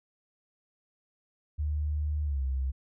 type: tone with pitch glide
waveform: sine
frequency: 75 to 66.05 Hz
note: D2 to C2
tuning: +37 to +17 cents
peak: -27 dBFS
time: 1.58-2.72 s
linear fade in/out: 20 ms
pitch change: -220 cents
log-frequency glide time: 2.24-2.43 s
effects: none